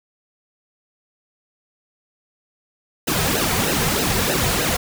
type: noise with flanger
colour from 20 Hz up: pink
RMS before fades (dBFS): -20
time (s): 3.07-4.77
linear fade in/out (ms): 10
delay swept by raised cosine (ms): 0.87 to 3.57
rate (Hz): 3.2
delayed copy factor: -0.85
effects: none